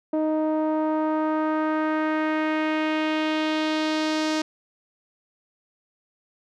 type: tone with low-pass filter sweep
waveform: sawtooth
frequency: 311.1 Hz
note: D#4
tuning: in tune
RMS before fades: -24 dBFS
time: 0.13-4.42 s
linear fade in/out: 5 ms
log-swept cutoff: 640 to 5600 Hz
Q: 1.6
effects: none